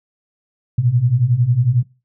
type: beating tone pair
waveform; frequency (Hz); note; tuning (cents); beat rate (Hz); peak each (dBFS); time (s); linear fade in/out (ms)
sine; 115.2 / 126.2; A#2 / B2; -20 / +38; 11; -18 / -14; 0.78-1.83; 5
effects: noise-tail reverb RT60 0.3 s tail -19 dB re dry